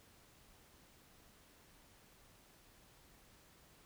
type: silence
effects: pink hiss -65 dBFS RMS until 3.85 s